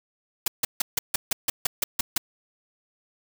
white noise bursts, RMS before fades -23 dBFS, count 11, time 0.46-2.18 s, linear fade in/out 5 ms, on 20 ms, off 150 ms, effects none

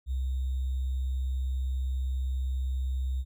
sine tone with sample-and-hold, 65 Hz, C2, 11 cents flat, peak -27 dBFS, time 0.06-3.25 s, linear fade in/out 50 ms, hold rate 3675 Hz, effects none

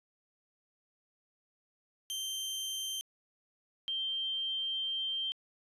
sawtooth / sine tone pair in turn, 3135 / 3148 Hz, G7 / G7, -1 / +7 cents, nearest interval unison, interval 8 cents, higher second, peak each -32 / -32 dBFS, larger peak neither, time 2.1-3.01 / 3.88-5.32 s, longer second, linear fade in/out 0 ms, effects resampled to 32000 Hz + 12-bit

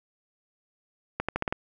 accelerating click train, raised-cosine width 0.5 ms, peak -12 dBFS, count 6, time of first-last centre 1.2-1.525 s, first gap 86 ms, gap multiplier 0.86, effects none

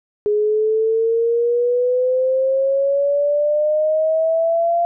sine exponential sweep, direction up, 415.3 to 691 Hz, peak -14 dBFS, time 0.26-4.85 s, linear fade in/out 0 ms, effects none

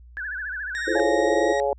sine tone with vibrato, 1600 Hz, G6, 35 cents sharp, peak -28 dBFS, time 0.17-1 s, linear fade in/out 0 ms, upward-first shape sine, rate 14 Hz, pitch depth 150 cents each way
40% pulse tone with pitch glide, 1859 to 1891.5 Hz, A#6 to A#6, -5 to +25 cents, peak -28 dBFS, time 0.75-1.6 s, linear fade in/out 0 ms, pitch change +30 cents, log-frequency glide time 1.04-1.47 s
sine chord, F major seventh, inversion third, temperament just, 327.4 / 349.2 / 436.5 / 523.8 Hz, E4 / F4 / A4 / C5, -12 / 0 / -14 / +2 cents, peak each -27 dBFS, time 0.87-1.53 s, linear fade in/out 10 ms
harmonic tone, 140 Hz, C#3, 18 cents sharp, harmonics 3 / 4 / 5 / 6, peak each -26 / -23 / -29 / -28 dBFS, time 0.95-1.73 s, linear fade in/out 2 ms
effects added 60 Hz sine -44 dBFS peak until 1.78 s + resampled to 16000 Hz

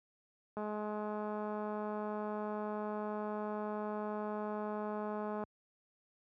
click train, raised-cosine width 1 ms, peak -27 dBFS, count 1028, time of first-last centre 0.57-5.437 s, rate 211 Hz, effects high-pass 80 Hz 12 dB/octave

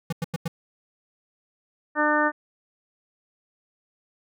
square tone bursts, 165.6 Hz, E3, 8 cents sharp, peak -25 dBFS, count 4, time 0.1-0.48 s, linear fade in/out 5 ms, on 26 ms, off 92 ms
harmonic tone, 300 Hz, D4, 37 cents sharp, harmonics 1 / 2 / 3 / 4 / 5 / 6, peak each -26 / -26 / -26 / -26 / -26 / -26 dBFS, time 1.95-2.32 s, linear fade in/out 50 ms
effects none

